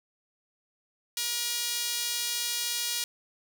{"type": "tone with high-pass filter", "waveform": "sawtooth", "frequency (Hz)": 476.7, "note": "A#4", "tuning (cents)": 39, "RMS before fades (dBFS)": -31, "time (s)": [1.17, 3.04], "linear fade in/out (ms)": 2, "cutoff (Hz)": 4000, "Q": 1, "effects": []}